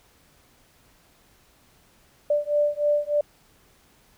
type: beating tone pair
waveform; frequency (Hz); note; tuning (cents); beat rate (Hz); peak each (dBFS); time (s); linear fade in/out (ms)
sine; 587.3 / 590.6; D5 / D5; 0 / +10; 3.3; -23; 2.3-3.21; 5
effects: pink hiss -59 dBFS RMS until 4.17 s